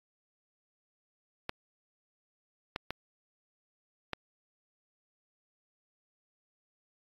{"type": "clicks", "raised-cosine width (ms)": 0.3, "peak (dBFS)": -17, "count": 4, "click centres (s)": [1.494, 2.761, 2.906, 4.133], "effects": ["AAC 32 kbps"]}